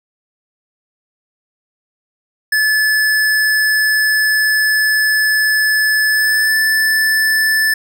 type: tone with pitch glide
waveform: square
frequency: 1729 to 1752.1 Hz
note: A6 to A6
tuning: -31 to -8 cents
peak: -12 dBFS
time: 2.52-7.74 s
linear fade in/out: 5 ms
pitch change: +23 cents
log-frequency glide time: 6.09-6.56 s
effects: none